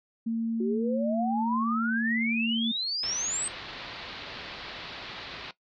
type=tone; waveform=sine; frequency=227.7 Hz; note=A#3; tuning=40 cents flat; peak=-26 dBFS; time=0.26-2.72 s; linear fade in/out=10 ms
type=exponential sweep; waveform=sine; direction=up; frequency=360.1 to 8372 Hz; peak=-28 dBFS; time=0.6-3.48 s; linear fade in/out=5 ms
type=low-pass noise; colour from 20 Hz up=white; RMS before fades=-41 dBFS; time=3.03-5.51 s; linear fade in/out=2 ms; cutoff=4400 Hz; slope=48 dB/octave
effects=noise-tail reverb RT60 0.1 s tail -17 dB re dry